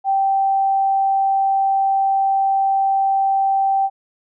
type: tone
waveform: sine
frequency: 780 Hz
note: G5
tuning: 9 cents flat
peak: -14 dBFS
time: 0.04-3.9 s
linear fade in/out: 50 ms
effects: none